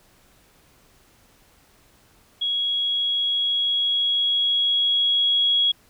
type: tone with level ramp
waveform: sine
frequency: 3322 Hz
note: G#7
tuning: in tune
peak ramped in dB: -21 to -16 dBFS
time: 2.41-5.72 s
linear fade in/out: 10 ms
effects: pink hiss -57 dBFS RMS until 5.89 s